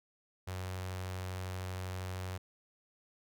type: tone with notch filter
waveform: sawtooth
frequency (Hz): 92.7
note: F#2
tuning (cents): +4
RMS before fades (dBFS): -40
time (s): 0.47-2.38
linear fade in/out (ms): 10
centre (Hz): 240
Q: 0.84
effects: none